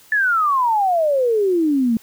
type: exponential sweep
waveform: sine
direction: down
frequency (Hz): 1760 to 219.3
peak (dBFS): -14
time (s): 0.12-1.97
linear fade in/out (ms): 2
effects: white hiss -49 dBFS RMS until 2.02 s